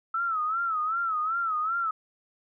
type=tone with vibrato; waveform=sine; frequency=1306 Hz; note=E6; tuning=17 cents flat; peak=-25 dBFS; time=0.14-1.91 s; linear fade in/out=5 ms; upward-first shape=sine; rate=2.6 Hz; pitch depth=110 cents each way; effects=none